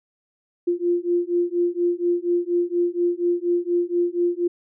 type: beating tone pair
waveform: sine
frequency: 347.1 / 351.3 Hz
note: F4 / F4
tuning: -11 / +10 cents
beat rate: 4.2 Hz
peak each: -22 dBFS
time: 0.67-4.48 s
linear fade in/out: 10 ms
effects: none

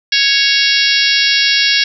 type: harmonic tone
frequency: 554.4 Hz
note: C#5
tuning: in tune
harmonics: 3 / 4 / 5 / 6 / 7 / 8 / 9 / 10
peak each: -18 / -18 / -18 / -18 / -18 / -18 / -18 / -18 dBFS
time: 0.12-1.84 s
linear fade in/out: 5 ms
effects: none

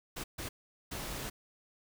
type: noise bursts at uneven times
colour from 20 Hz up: pink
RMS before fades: -40 dBFS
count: 3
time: 0.16-0.24 / 0.38-0.49 / 0.91-1.3 s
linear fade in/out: 10 ms
effects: none

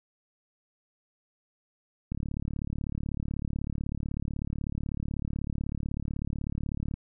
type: click train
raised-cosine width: 5 ms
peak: -20 dBFS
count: 175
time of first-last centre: 2.12-6.94 s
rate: 36.1 Hz
effects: none

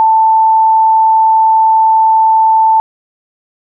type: tone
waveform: sine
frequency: 885 Hz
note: A5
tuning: 10 cents sharp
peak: -5 dBFS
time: 0-2.8 s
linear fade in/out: 0 ms
effects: none

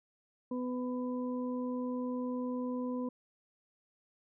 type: harmonic tone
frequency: 250 Hz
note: B3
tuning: 21 cents sharp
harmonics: 1 / 2 / 4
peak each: -34 / -40 / -46 dBFS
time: 0.51-3.09 s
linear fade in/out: 5 ms
effects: none

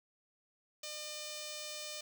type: tone with notch filter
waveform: 5% pulse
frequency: 603 Hz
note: D5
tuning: 46 cents sharp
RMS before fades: -44 dBFS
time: 0.83-2.01 s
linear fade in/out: 5 ms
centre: 1500 Hz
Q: 1
effects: 10-bit

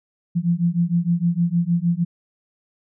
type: beating tone pair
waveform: sine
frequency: 168.6 / 175.1 Hz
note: E3 / F3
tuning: +39 / +5 cents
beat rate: 6.5 Hz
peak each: -20 dBFS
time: 0.35-2.05 s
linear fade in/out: 20 ms
effects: none

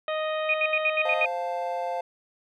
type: harmonic tone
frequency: 622.3 Hz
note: D#5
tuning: in tune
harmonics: 1 / 2 / 3 / 4 / 5 / 6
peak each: -27 / -33 / -37 / -39 / -41 / -43 dBFS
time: 0.08-1.25 s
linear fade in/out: 2 ms
type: tone bursts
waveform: sine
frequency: 2474 Hz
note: D#7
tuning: 10 cents flat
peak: -21 dBFS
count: 7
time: 0.49-1.259 s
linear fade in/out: 2 ms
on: 49 ms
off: 71 ms
type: chord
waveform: triangle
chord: F major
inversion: second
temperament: equal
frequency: 523.3 / 698.5 / 880 Hz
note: C5 / F5 / A5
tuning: 0 / 0 / 0 cents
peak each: -30 / -28 / -32 dBFS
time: 1.05-2.01 s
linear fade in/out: 5 ms
effects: none

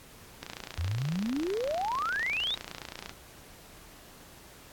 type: click train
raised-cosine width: 0.2 ms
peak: -21 dBFS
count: 78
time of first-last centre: 0.43-3.094 s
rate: 28.9 Hz
type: exponential sweep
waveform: sine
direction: up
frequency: 77.78 to 3858 Hz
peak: -28 dBFS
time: 0.78-2.55 s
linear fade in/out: 5 ms
effects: pink hiss -52 dBFS RMS until 4.72 s + AAC 64 kbps

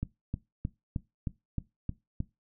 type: click train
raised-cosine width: 5 ms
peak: -19 dBFS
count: 8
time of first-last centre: 0.03-2.204 s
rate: 3.22 Hz
effects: noise-tail reverb RT60 0.2 s tail -18 dB re dry

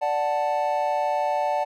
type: chord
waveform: triangle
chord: D major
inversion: none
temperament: equal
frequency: 587.3 / 740 / 880 Hz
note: D5 / F#5 / A5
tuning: 0 / 0 / 0 cents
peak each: -24 dBFS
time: 0.01-1.65 s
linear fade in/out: 20 ms
effects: none

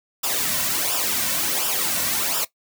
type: noise with flanger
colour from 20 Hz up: white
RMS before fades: -23 dBFS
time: 0.23-2.45 s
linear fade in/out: 10 ms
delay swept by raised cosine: 0.47 to 2.47 ms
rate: 1.4 Hz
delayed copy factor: -0.7
effects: noise-tail reverb RT60 0.1 s tail -17 dB re dry

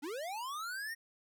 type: linear sweep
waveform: square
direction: up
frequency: 263.9 to 1883 Hz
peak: -39 dBFS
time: 0.02-0.95 s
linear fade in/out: 20 ms
effects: none

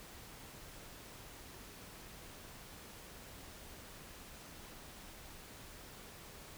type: silence
effects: pink hiss -53 dBFS RMS until 6.57 s

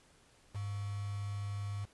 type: tone with quantisation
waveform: sine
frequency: 101.3 Hz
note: G#2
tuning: 43 cents flat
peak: -36 dBFS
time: 0.54-1.86 s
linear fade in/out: 20 ms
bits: 8
effects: pink hiss -65 dBFS RMS until 1.93 s + resampled to 24000 Hz

